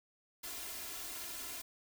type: noise with comb filter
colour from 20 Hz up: white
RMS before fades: -44 dBFS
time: 0.43-1.62 s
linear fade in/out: 10 ms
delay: 2.9 ms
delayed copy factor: +0.8
effects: none